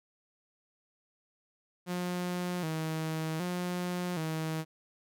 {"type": "tone with vibrato", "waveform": "sawtooth", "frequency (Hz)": 168.5, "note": "E3", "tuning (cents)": 38, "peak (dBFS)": -28, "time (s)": [1.86, 4.65], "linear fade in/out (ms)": 50, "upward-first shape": "square", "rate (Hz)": 0.65, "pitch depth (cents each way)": 100, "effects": []}